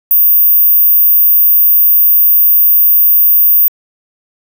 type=tone; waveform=sine; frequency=14930 Hz; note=A#9; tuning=1 cent sharp; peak=-3 dBFS; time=0.11-3.68 s; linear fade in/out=0 ms; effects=tanh soft clip ceiling -1 dBFS